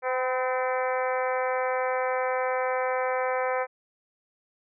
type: harmonic tone with a mistuned harmonic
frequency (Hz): 256.4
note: C4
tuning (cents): -35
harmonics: 2 / 3 / 4 / 5 / 6 / 7 / 8 / 9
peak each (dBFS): -27 / -31 / -33 / -35 / -37 / -38 / -39 / -40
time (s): 0.02-3.67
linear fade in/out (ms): 50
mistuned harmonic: 4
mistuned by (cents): -23
effects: none